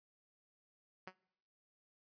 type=tone with exponential decay; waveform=5% pulse; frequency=186.2 Hz; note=F#3; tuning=11 cents sharp; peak=-32 dBFS; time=1.07-1.15 s; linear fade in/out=5 ms; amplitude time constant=16 ms; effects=noise-tail reverb RT60 0.9 s tail -25 dB re dry + resampled to 11025 Hz